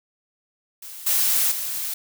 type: noise with level steps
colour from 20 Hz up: blue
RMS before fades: -38 / -20 / -28 dBFS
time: 0.82-1.94 s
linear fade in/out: 5 ms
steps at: 1.06 / 1.51 s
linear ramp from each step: 10 ms
effects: none